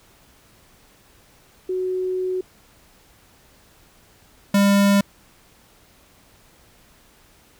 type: tone pair in turn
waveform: sine / square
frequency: 370 / 200.2 Hz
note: F#4 / G3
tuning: 0 / +37 cents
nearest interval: major seventh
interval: 1063 cents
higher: first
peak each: -21 / -14 dBFS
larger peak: second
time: 1.69-2.41 / 4.54-5.01 s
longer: first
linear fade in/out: 5 ms
effects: pink hiss -54 dBFS RMS until 7.59 s